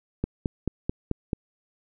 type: click train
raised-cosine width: 3 ms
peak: -12 dBFS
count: 6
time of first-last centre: 0.24-1.332 s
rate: 4.58 Hz
effects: none